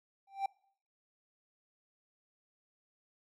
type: tone with exponential growth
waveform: triangle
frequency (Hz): 784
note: G5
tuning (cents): 0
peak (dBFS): -25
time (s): 0.27-0.46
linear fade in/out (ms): 5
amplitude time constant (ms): 41
effects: noise-tail reverb RT60 0.6 s tail -24 dB re dry + MP3 96 kbps